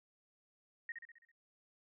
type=tone with echo; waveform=sine; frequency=1864.7 Hz; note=A#6; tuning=in tune; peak=-39 dBFS; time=0.89-0.92 s; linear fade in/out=2 ms; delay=66 ms; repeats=6; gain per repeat=-5 dB; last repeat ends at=1.316 s; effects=none